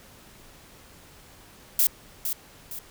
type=noise with echo; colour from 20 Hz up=violet; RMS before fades=-20 dBFS; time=1.79-1.87 s; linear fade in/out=2 ms; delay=460 ms; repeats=2; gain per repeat=-8 dB; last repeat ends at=2.79 s; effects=pink hiss -51 dBFS RMS until 2.9 s